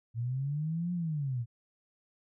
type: linear two-way sweep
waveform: sine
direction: up then down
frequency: 112.8 to 179 to 112.8 Hz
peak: -30 dBFS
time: 0.14-1.46 s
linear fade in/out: 50 ms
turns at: 0.93 s
effects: none